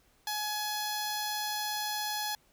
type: tone with notch filter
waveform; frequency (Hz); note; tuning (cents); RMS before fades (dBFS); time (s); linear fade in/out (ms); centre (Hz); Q
10% pulse; 843; G#5; +26; -34; 0.27-2.35; 2; 2300; 1.2
effects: pink hiss -67 dBFS RMS until 2.52 s